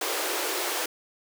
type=high-pass noise; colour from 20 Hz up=pink; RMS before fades=-29 dBFS; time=0.01-0.86 s; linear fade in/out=5 ms; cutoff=310 Hz; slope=96 dB/octave; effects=none